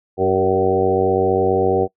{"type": "harmonic tone with a mistuned harmonic", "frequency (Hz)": 95, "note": "F#2", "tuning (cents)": 46, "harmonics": [1, 2, 3, 4, 5, 6, 7, 8], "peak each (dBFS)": [-26, -27, -26, -18, -18, -26, -26, -22], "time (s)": [0.17, 1.88], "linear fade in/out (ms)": 50, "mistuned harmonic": 5, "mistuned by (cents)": -22, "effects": ["noise-tail reverb RT60 0.1 s tail -23 dB re dry"]}